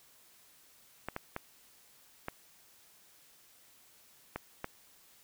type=clicks; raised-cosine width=0.5 ms; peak=-21 dBFS; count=6; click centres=1.086 / 1.164 / 1.364 / 2.284 / 4.36 / 4.644 s; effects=white hiss -62 dBFS RMS until 5.23 s